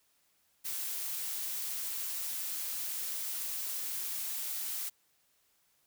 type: noise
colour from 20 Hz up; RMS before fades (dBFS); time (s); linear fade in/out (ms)
blue; -37; 0.64-4.9; 20
effects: white hiss -72 dBFS RMS until 5.86 s